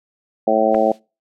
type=harmonic tone; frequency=109.9 Hz; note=A2; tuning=2 cents flat; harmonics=2 / 3 / 4 / 5 / 6 / 7; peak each=-23 / -23 / -22 / -17 / -18 / -19 dBFS; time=0.47-0.92 s; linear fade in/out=5 ms
type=noise; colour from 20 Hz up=violet; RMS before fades=-33 dBFS; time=0.7-1 s; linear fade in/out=50 ms
type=clicks; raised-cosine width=0.5 ms; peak=-15 dBFS; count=2; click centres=0.745 / 0.748 s
effects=noise-tail reverb RT60 0.3 s tail -25 dB re dry + low-pass 3000 Hz 12 dB/octave